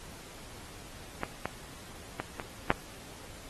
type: clicks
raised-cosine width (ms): 0.5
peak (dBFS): -16 / -17 / -18 / -20 / -7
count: 5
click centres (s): 1.234 / 1.456 / 2.2 / 2.398 / 2.704
effects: pink hiss -49 dBFS RMS until 3.49 s + AAC 32 kbps